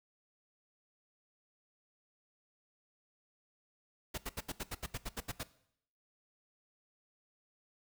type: noise bursts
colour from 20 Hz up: pink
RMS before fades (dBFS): -39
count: 12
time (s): 4.14-5.434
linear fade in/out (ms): 10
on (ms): 40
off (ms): 74
effects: noise-tail reverb RT60 0.7 s tail -18 dB re dry